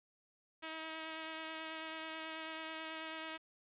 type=tone with vibrato; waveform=5% pulse; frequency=319.1 Hz; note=D#4; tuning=44 cents sharp; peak=-31 dBFS; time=0.62-3.38 s; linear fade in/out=20 ms; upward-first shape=sine; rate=9.2 Hz; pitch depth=13 cents each way; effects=resampled to 8000 Hz + 11-bit